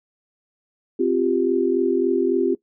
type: chord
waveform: sine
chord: C suspended fourth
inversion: none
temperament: just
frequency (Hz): 261.6 / 348.8 / 392.4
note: C4 / F4 / G4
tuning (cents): 0 / -2 / +2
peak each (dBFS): -23 / -20 / -21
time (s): 0.99-2.55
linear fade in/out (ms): 10
effects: noise-tail reverb RT60 0.1 s tail -19 dB re dry